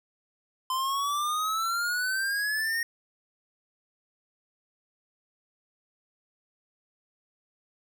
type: exponential sweep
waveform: square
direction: up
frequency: 1028 to 1864.7 Hz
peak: -27 dBFS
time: 0.7-2.83 s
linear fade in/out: 2 ms
effects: none